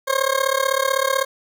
20% pulse tone with amplitude modulation, 537 Hz, C5, 45 cents sharp, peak -9 dBFS, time 0.07-1.25 s, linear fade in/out 20 ms, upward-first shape sine, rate 35.9 Hz, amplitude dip 90%, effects none

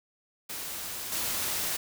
white noise with level steps, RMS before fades -37 / -31 dBFS, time 0.49-1.77 s, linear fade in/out 10 ms, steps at 1.12 s, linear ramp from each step 2 ms, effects none

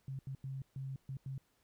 sine tone bursts at uneven times, 134.4 Hz, C3, 47 cents sharp, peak -39 dBFS, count 6, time 0.08-0.19 / 0.27-0.35 / 0.44-0.62 / 0.76-0.96 / 1.09-1.17 / 1.26-1.38 s, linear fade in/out 2 ms, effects pink hiss -75 dBFS RMS until 1.63 s

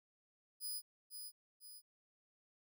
5% pulse tone with echo, 4978 Hz, D#8, in tune, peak -34 dBFS, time 0.6-0.82 s, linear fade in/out 50 ms, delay 500 ms, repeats 2, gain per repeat -6 dB, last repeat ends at 1.82 s, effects none

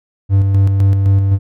triangle tone with tremolo, 98 Hz, G2, in tune, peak -5 dBFS, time 0.29-1.39 s, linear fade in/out 50 ms, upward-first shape square, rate 3.9 Hz, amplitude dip 35%, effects none

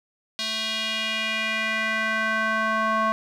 square tone with band-pass filter sweep, 220 Hz, A3, in tune, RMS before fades -25 dBFS, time 0.39-3.12 s, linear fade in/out 0 ms, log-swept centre 3900 to 1100 Hz, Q 2.6, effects none

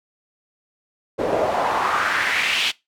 pink noise with band-pass filter sweep, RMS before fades -21 dBFS, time 1.18-2.72 s, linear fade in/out 20 ms, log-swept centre 460 to 3300 Hz, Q 2.8, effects noise-tail reverb RT60 0.2 s tail -21 dB re dry

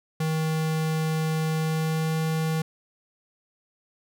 square tone with pitch glide, 158.3 to 159.4 Hz, D#3 to D#3, +30 to +42 cents, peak -24 dBFS, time 0.2-2.62 s, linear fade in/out 5 ms, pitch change +12 cents, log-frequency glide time 1.55-2.18 s, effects none

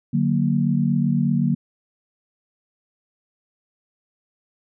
sine chord, D augmented, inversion none, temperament equal with one note detuned, 147.94 / 185 / 233.1 Hz, D3 / F#3 / A#3, +13 / 0 / 0 cents, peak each -21 / -22 / -21 dBFS, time 0.13-1.55 s, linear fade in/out 10 ms, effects none

